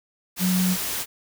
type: tone in noise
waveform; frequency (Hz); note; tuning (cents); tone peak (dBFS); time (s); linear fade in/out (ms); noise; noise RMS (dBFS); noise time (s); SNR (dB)
sine; 183.3; F#3; -16; -19; 0.39-0.77; 50; white; -28; 0.36-1.06; +6
effects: none